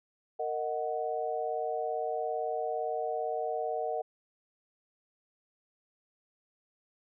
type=chord; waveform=sine; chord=D# minor; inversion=second; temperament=equal with one note detuned; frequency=461.6 / 622.3 / 740 Hz; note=A#4 / D#5 / F#5; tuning=-17 / 0 / 0 cents; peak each=-35 / -35 / -34 dBFS; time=0.39-4.02 s; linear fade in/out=10 ms; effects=none